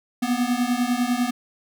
square beating tone pair, 240 / 250 Hz, B3 / B3, -49 / +21 cents, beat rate 10 Hz, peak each -24 / -24 dBFS, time 0.22-1.31 s, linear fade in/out 10 ms, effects none

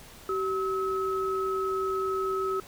sine tone pair together, 382.9 / 1288 Hz, G4 / E6, -41 / -41 cents, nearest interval octave + major sixth, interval 2100 cents, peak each -28 / -30 dBFS, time 0.29-2.6 s, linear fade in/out 2 ms, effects pink hiss -49 dBFS RMS until 2.67 s

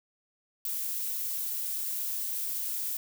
violet noise, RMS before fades -33 dBFS, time 0.65-2.97 s, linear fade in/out 2 ms, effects none

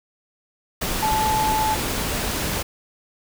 sine tone in noise, 868 Hz, A5, 24 cents flat, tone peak -19 dBFS, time 1.02-1.75 s, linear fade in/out 10 ms, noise pink, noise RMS -25 dBFS, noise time 0.81-2.63 s, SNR +3 dB, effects none

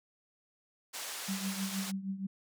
white band-pass noise, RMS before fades -41 dBFS, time 0.93-1.92 s, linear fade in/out 20 ms, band 500 to 9200 Hz, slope 12 dB/octave
sine tone with tremolo, 193.3 Hz, G3, 24 cents flat, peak -31 dBFS, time 1.28-2.27 s, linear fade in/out 10 ms, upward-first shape triangle, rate 6.4 Hz, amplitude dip 80%
effects none

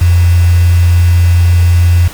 sine tone with quantisation, 87 Hz, F2, 6 cents flat, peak -4 dBFS, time 0.01-2.08 s, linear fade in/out 5 ms, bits 4, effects pink hiss -29 dBFS RMS until 2.13 s

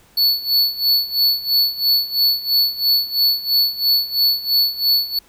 square tone with tremolo, 4435 Hz, C#8, in tune, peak -12 dBFS, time 0.17-5.19 s, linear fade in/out 5 ms, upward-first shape sine, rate 3 Hz, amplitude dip 85%, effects pink hiss -52 dBFS RMS until 5.28 s

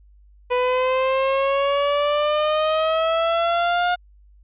30% pulse exponential sweep, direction up, 493.9 to 716 Hz, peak -15 dBFS, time 0.5-3.96 s, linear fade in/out 20 ms, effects added 50 Hz sine -48 dBFS peak until 4.43 s + resampled to 8000 Hz

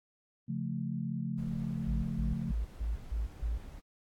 sine chord, Db augmented, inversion none, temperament equal, 138.59 / 174.61 / 220 Hz, Db3 / F3 / A3, 0 / 0 / 0 cents, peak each -37 dBFS, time 0.48-2.52 s, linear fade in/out 10 ms
brown noise, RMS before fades -47 dBFS, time 1.37-3.81 s, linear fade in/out 20 ms
sine tone bursts, 55 Hz, A1, in tune, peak -30 dBFS, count 6, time 1.87-3.58 s, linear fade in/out 10 ms, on 160 ms, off 150 ms
effects AAC 64 kbps

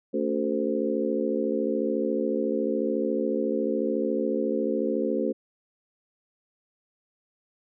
harmonic tone with a mistuned harmonic, 74 Hz, D2, 14 cents sharp, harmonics 3 / 4 / 5 / 6 / 7, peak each -30 / -30 / -30 / -30 / -30 dBFS, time 0.13-5.33 s, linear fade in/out 20 ms, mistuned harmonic 4, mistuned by -78 cents, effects none

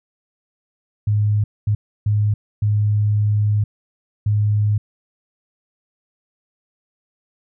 sine tone bursts at uneven times, 104.8 Hz, G#2, 16 cents sharp, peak -14 dBFS, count 5, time 1.07-1.44 / 1.67-1.75 / 2.06-2.34 / 2.62-3.64 / 4.26-4.78 s, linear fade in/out 5 ms, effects none

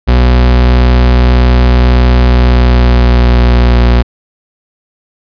40% pulse tone with pitch glide, 61.74 to 60.19 Hz, B1 to B1, 0 to -44 cents, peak -3 dBFS, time 0.07-4.03 s, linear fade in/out 20 ms, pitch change -44 cents, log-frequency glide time 2.25-3.72 s, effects resampled to 11025 Hz

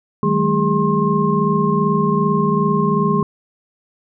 sine tone cluster, 157.4 / 192.8 / 215.4 / 408.7 / 1067 Hz, D#3 / G3 / A3 / G#4 / C6, +20 / -28 / -37 / -28 / +34 cents, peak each -20 dBFS, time 0.23-3.23 s, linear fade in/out 2 ms, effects none

